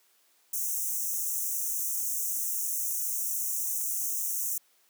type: high-pass noise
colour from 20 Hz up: white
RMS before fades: -31 dBFS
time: 0.53-4.58 s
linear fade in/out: 5 ms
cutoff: 5800 Hz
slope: 96 dB/octave
effects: white hiss -66 dBFS RMS until 4.89 s + high-pass 300 Hz 12 dB/octave